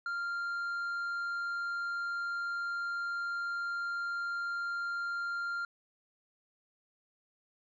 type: tone with hard clipping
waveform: sine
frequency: 1393 Hz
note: F6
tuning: 5 cents flat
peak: -34 dBFS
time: 0.06-5.65 s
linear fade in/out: 2 ms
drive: 3 dB
effects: resampled to 16000 Hz